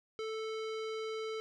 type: tone with low-pass filter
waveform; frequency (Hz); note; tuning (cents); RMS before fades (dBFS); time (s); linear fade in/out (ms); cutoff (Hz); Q
square; 440; A4; 0; -39; 0.19-1.4; 0; 4300; 1.2
effects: none